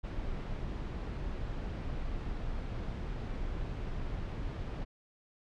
brown noise, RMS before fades -37 dBFS, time 0.03-4.85 s, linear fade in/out 20 ms, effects low-pass 4000 Hz 12 dB/octave

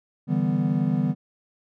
triangle chord, E minor seventh, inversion third, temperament equal, 146.83 / 164.81 / 196 / 246.9 Hz, D3 / E3 / G3 / B3, 0 / 0 / 0 / 0 cents, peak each -24 dBFS, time 0.27-1.15 s, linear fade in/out 50 ms, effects none

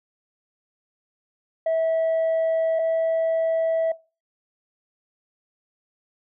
sine tone pair in turn, 650 / 652.4 Hz, E5 / E5, -24 / -18 cents, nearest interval unison, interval 6 cents, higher second, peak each -17 dBFS, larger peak neither, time 1.66-2.79 / 2.79-3.92 s, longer neither, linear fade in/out 5 ms, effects noise-tail reverb RT60 0.3 s tail -21 dB re dry + tanh soft clip ceiling -18 dBFS

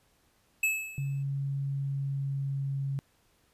square tone with exponential decay, 2600 Hz, E7, 24 cents flat, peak -23 dBFS, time 0.63-1.23 s, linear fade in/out 5 ms, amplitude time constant 130 ms
sine tone with pitch glide, 138.59 to 137.55 Hz, C#3 to C#3, 0 to -13 cents, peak -29 dBFS, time 0.98-2.99 s, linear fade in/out 0 ms, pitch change -13 cents, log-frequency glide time 1.58-2.8 s
effects pink hiss -68 dBFS RMS until 3.53 s + resampled to 32000 Hz

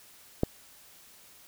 click, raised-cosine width 2 ms, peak -10 dBFS, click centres 0.434 s, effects white hiss -55 dBFS RMS until 1.47 s

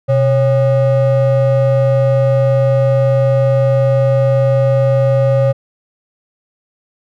triangle ring-modulated tone, 337.3 Hz, E4, 40 cents sharp, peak -4 dBFS, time 0.08-5.53 s, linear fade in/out 20 ms, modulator 210 Hz, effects none

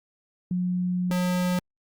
sine / square tone pair in turn, 180.2 / 180.2 Hz, F#3 / F#3, -45 / -45 cents, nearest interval unison, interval 0 cents, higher neither, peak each -23 dBFS, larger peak neither, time 0.51-1.11 / 1.11-1.59 s, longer first, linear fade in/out 2 ms, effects Opus 48 kbps

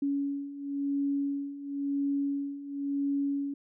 sine beating tone pair, 280.2 / 281.16 Hz, C#4 / C#4, +19 / +25 cents, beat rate 0.96 Hz, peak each -34 / -30 dBFS, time 0.02-3.54 s, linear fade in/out 5 ms, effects none

